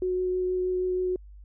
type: tone with vibrato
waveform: sine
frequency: 366.6 Hz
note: F#4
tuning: 16 cents flat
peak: -24 dBFS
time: 0.02-1.16 s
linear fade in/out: 2 ms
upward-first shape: triangle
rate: 6.3 Hz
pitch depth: 10 cents each way
effects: added 50 Hz sine -44 dBFS peak until 1.44 s